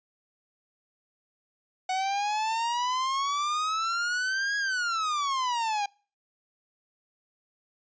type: exponential two-way sweep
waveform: 45% pulse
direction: up then down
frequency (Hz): 740 to 1661.2 to 801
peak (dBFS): -26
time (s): 1.89-5.86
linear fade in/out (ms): 5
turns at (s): 4.57
effects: noise-tail reverb RT60 0.4 s tail -26 dB re dry + resampled to 16000 Hz